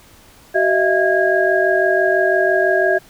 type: tone cluster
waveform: sine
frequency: 377.5 / 628 / 674 / 1640 Hz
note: F#4 / D#5 / E5 / G#6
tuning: +35 / +16 / +38 / -22 cents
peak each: -18 dBFS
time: 0.54-2.99 s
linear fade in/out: 20 ms
effects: pink hiss -47 dBFS RMS until 3.09 s